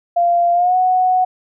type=tone with pitch glide; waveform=sine; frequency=693 to 738.5 Hz; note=F5 to F#5; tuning=-14 to -3 cents; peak=-11 dBFS; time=0.16-1.25 s; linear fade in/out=10 ms; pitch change=+111 cents; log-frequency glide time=0.53-0.76 s; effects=none